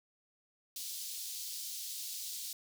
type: high-pass noise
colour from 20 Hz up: pink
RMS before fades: -42 dBFS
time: 0.76-2.53 s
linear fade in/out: 2 ms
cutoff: 3900 Hz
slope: 24 dB/octave
effects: none